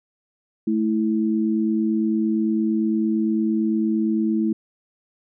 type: tone pair together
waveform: sine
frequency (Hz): 218.3 / 327.1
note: A3 / E4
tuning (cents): -13 / -13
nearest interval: perfect fifth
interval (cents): 700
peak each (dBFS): -20 / -22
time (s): 0.67-4.53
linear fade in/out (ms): 5
effects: none